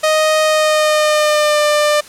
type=tone with pitch glide; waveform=sawtooth; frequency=622.3 to 596.6 Hz; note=D#5 to D5; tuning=0 to +27 cents; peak=-7 dBFS; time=0.03-2.01 s; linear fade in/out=10 ms; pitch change=-73 cents; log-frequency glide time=0.42-1.64 s; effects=white hiss -38 dBFS RMS until 2.08 s + low-pass 10000 Hz 12 dB/octave